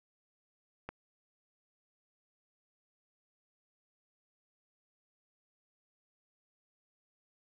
click, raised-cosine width 0.5 ms, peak -25 dBFS, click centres 0.89 s, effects none

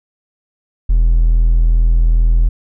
triangle tone, 41.2 Hz, E1, in tune, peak -5 dBFS, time 0.89-2.49 s, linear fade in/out 10 ms, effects tanh soft clip ceiling -2 dBFS

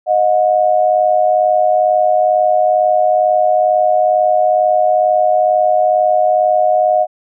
sine tone pair together, 622.3 / 724.5 Hz, D#5 / F#5, 0 / -37 cents, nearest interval minor third, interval 263 cents, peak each -12 dBFS, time 0.06-7.07 s, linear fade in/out 50 ms, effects none

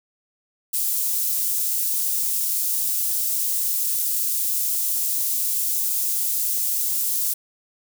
white high-pass noise, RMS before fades -23 dBFS, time 0.73-7.34 s, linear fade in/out 10 ms, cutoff 8200 Hz, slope 12 dB/octave, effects none

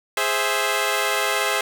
10% pulse chord, Ab augmented, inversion none, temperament equal, 415.3 / 523.3 / 659.3 Hz, Ab4 / C5 / E5, 0 / 0 / 0 cents, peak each -16 dBFS, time 0.17-1.61 s, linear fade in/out 2 ms, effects none

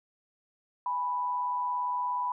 sine tone pair together, 830.6 / 987.8 Hz, G#5 / B5, 0 / 0 cents, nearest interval minor third, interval 300 cents, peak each -39 / -28 dBFS, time 0.86-2.32 s, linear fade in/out 2 ms, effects none

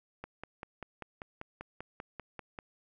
click train, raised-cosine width 0.5 ms, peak -26 dBFS, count 13, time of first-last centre 0.24-2.588 s, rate 5.11 Hz, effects none

